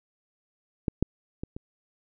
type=clicks; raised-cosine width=3 ms; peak=-12 / -9 / -20 / -24 dBFS; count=4; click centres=0.882 / 1.026 / 1.435 / 1.565 s; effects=none